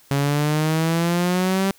sawtooth exponential sweep, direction up, 138.59 to 196 Hz, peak -14 dBFS, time 0.11-1.71 s, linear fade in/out 0 ms, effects white hiss -53 dBFS RMS until 1.78 s

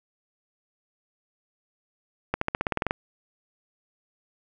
accelerating click train, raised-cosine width 0.5 ms, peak -9 dBFS, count 11, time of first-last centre 2.34-2.909 s, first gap 74 ms, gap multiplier 0.94, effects none

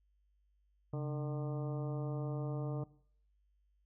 harmonic tone with a mistuned harmonic, 150.9 Hz, D3, 47 cents sharp, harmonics 1 / 2 / 3 / 4 / 5 / 6 / 7 / 8, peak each -36 / -45 / -45 / -48 / -54 / -57 / -57 / -57 dBFS, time 0.93-2.84 s, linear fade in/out 5 ms, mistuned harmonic 1, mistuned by -140 cents, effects noise-tail reverb RT60 0.6 s tail -20 dB re dry + added 50 Hz sine -70 dBFS peak until 3.85 s

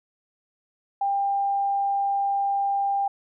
sine tone, 796 Hz, G5, 26 cents sharp, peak -21 dBFS, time 1.01-3.08 s, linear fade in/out 5 ms, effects none

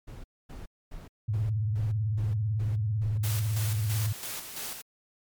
brown noise bursts, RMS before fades -41 dBFS, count 8, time 0.07-3.18 s, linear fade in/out 10 ms, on 170 ms, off 250 ms
sine tone with vibrato, 106.9 Hz, A2, 49 cents flat, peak -25 dBFS, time 1.28-4.13 s, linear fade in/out 10 ms, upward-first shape triangle, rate 18 Hz, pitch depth 160 cents each way
white noise with tremolo, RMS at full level -36 dBFS, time 3.23-4.82 s, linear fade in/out 10 ms, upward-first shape square, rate 3 Hz, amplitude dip 50%
effects MP3 96 kbps

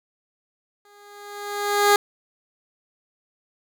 15% pulse tone with exponential growth, 409.6 Hz, G#4, 24 cents flat, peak -6 dBFS, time 0.85-1.96 s, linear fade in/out 2 ms, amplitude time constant 240 ms, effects none

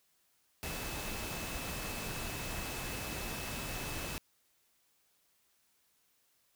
sine tone in noise, 2600 Hz, E7, 24 cents flat, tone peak -48 dBFS, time 0.63-4.18 s, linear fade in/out 0 ms, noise pink, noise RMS -40 dBFS, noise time 0.63-4.18 s, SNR -11 dB, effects white hiss -73 dBFS RMS until 6.55 s

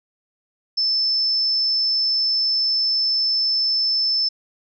sine tone, 5274 Hz, E8, in tune, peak -17 dBFS, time 0.77-4.29 s, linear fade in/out 10 ms, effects none

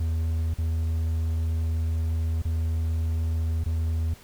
triangle tone with dropouts, 81.1 Hz, E2, 28 cents flat, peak -21 dBFS, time 0-4.14 s, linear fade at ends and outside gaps 5 ms, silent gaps 0.54-0.583 / 2.42-2.45 / 3.638-3.659 s, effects pink hiss -51 dBFS RMS until 4.23 s

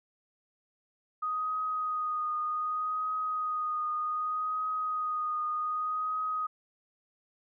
sine tone with vibrato, 1244.5 Hz, D#6, in tune, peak -29 dBFS, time 1.22-6.47 s, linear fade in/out 10 ms, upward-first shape triangle, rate 0.65 Hz, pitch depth 24 cents each way, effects none

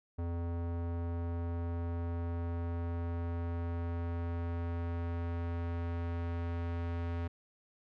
square tone with low-pass filter sweep, 85.2 Hz, F2, 42 cents flat, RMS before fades -36 dBFS, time 0.18-7.28 s, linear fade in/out 10 ms, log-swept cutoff 920 to 2300 Hz, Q 0.7, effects none

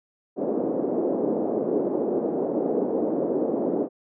pink band-pass noise, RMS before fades -25 dBFS, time 0.36-3.89 s, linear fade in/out 50 ms, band 260 to 560 Hz, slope 24 dB/octave, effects none

